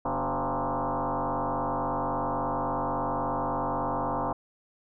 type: tone with frequency modulation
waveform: sine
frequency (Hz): 108.3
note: A2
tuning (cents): -27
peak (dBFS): -26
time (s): 0.05-4.33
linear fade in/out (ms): 5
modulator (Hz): 133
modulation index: 7.9
effects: none